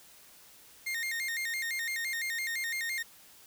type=tone with vibrato; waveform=40% pulse; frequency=1975.5 Hz; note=B6; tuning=in tune; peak=-31 dBFS; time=0.86-3.03 s; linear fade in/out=10 ms; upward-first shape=square; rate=5.9 Hz; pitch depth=120 cents each way; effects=white hiss -56 dBFS RMS until 3.46 s